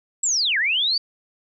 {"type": "linear two-way sweep", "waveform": "sine", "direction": "down then up", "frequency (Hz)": [7870, 1568, 4678], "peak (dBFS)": -18, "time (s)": [0.23, 0.98], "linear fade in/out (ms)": 5, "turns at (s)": 0.58, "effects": []}